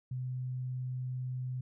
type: tone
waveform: sine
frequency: 127.3 Hz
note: C3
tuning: 47 cents flat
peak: -34 dBFS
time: 0.11-1.61 s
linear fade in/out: 5 ms
effects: none